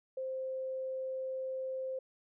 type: tone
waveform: sine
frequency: 523.3 Hz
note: C5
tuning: in tune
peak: -35 dBFS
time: 0.17-1.99 s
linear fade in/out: 5 ms
effects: none